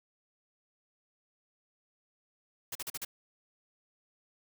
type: noise bursts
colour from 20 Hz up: white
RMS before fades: -38 dBFS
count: 5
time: 2.72-3.049 s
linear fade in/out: 5 ms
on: 33 ms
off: 41 ms
effects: none

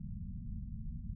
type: low-pass noise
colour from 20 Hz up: pink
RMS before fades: -42 dBFS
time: 0-1.15 s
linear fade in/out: 5 ms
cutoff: 230 Hz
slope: 96 dB/octave
effects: none

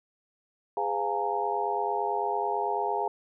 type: tone cluster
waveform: sine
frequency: 410.4 / 505 / 701 / 833 / 922 Hz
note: G#4 / B4 / F5 / G#5 / A#5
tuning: -21 / +39 / +6 / +5 / -19 cents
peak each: -32 / -37 / -32 / -31 / -32 dBFS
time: 0.77-3.08 s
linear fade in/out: 2 ms
effects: none

